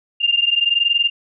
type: tone pair together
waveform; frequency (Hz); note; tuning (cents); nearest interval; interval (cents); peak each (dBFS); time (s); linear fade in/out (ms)
sine; 2791 / 2812; F7 / F7; -2 / +11; unison; 13; -17; 0.2-1.1; 20
effects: none

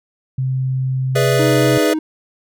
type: tone with pitch glide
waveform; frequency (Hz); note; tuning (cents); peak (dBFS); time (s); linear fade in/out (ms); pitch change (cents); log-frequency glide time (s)
sine; 130.81 to 129.98; C3 to C3; 0 to -11; -16; 0.38-1.78; 5; -11; 1.34-1.52
type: chord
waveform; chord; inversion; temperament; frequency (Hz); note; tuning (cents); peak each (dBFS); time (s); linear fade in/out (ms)
square; E dominant seventh; first; equal; 415.3 / 493.9 / 587.3 / 659.3; G#4 / B4 / D5 / E5; 0 / 0 / 0 / 0; -19 / -20 / -22 / -22; 1.15-1.94; 10
type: tone with vibrato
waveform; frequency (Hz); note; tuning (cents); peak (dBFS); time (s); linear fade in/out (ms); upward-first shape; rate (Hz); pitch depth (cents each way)
triangle; 311.1; D#4; 0; -15; 1.39-1.99; 5; triangle; 4.1; 11
effects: none

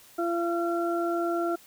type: harmonic tone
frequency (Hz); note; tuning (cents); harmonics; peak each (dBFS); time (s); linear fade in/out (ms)
341.4; F4; -39; 1 / 2 / 4; -27 / -30 / -33; 0.18-1.56; 10
effects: white hiss -54 dBFS RMS until 1.66 s

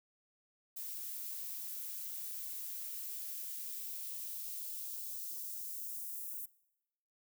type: noise with high-pass filter sweep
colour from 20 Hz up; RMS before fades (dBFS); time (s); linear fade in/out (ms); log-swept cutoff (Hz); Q
violet; -43; 0.76-6.46; 10; 250 to 9300; 0.87
effects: noise-tail reverb RT60 0.9 s tail -22 dB re dry

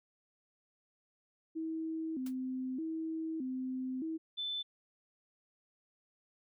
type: tone with vibrato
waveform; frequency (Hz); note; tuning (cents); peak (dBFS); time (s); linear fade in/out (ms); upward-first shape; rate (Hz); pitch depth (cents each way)
sine; 288.1; D4; -33; -35; 1.55-4.18; 20; square; 0.81; 190
type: noise with exponential decay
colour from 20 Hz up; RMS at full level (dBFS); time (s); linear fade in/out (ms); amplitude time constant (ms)
white; -45; 2.26-2.35; 5; 18
type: tone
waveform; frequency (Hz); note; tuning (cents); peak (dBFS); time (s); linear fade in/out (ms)
sine; 3520; A7; 0; -35; 4.37-4.63; 20
effects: none

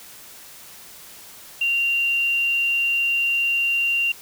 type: tone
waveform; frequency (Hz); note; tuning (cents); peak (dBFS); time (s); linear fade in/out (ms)
sine; 2770; F7; -15; -18; 1.61-4.12; 5
effects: white hiss -43 dBFS RMS until 4.21 s

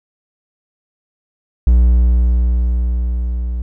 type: tone with level ramp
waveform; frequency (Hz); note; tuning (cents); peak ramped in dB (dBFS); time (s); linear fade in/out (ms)
triangle; 60; B1; -49; -4 to -16; 1.67-3.62; 0
effects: none

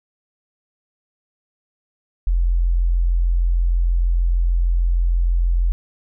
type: tone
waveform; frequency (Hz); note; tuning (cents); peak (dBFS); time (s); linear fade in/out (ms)
sine; 43.22; F1; -17; -14; 2.27-5.72; 0
effects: none

